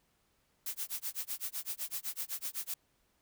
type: noise with tremolo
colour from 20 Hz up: blue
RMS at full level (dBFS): -36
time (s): 0.66-2.74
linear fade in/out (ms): 2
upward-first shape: sine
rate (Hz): 7.9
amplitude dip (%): 100
effects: pink hiss -74 dBFS RMS until 3.21 s